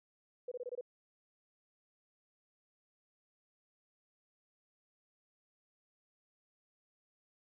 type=tone bursts; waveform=sine; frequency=493.9 Hz; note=B4; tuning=in tune; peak=-38 dBFS; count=6; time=0.48-0.811 s; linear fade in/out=5 ms; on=36 ms; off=23 ms; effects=none